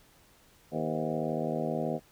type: harmonic tone with a mistuned harmonic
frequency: 78.8 Hz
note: D#2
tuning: 23 cents sharp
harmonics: 2 / 3 / 4 / 5 / 6 / 7 / 8 / 9 / 10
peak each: -36 / -35 / -39 / -38 / -39 / -37 / -37 / -39 / -46 dBFS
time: 0.71-2 s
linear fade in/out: 50 ms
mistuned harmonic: 7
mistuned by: -84 cents
effects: pink hiss -61 dBFS RMS until 2.11 s